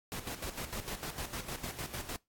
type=noise with tremolo; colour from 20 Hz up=pink; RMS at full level=-39 dBFS; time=0.12-2.16 s; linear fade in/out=0 ms; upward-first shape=square; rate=6.6 Hz; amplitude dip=65%; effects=noise-tail reverb RT60 0.2 s tail -23 dB re dry + AAC 64 kbps